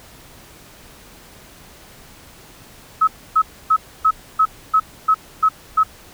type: tone bursts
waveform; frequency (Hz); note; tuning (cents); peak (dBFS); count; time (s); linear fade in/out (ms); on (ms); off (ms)
sine; 1286; E6; -43; -10; 9; 3.01-5.835; 10; 65; 280
effects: pink hiss -44 dBFS RMS until 6.13 s